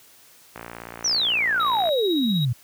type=click train; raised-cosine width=0.5 ms; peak=-20 dBFS; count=78; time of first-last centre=0.56-1.89 s; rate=57.9 Hz
type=exponential sweep; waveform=sine; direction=down; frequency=6110 to 112.7 Hz; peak=-19 dBFS; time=1.04-2.53 s; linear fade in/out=10 ms
type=tone with tremolo; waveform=triangle; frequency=3816 Hz; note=A#7; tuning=40 cents sharp; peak=-23 dBFS; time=1.6-2.45 s; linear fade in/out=2 ms; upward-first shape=triangle; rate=16 Hz; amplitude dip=50%
effects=white hiss -52 dBFS RMS until 2.63 s + high-pass 60 Hz 12 dB/octave